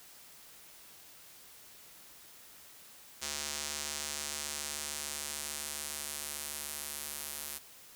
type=tone with band-pass filter sweep; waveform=square; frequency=73.42 Hz; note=D2; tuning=in tune; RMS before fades=-40 dBFS; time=3.21-7.59 s; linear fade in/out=20 ms; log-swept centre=6700 to 12000 Hz; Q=1.2; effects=white hiss -55 dBFS RMS until 7.95 s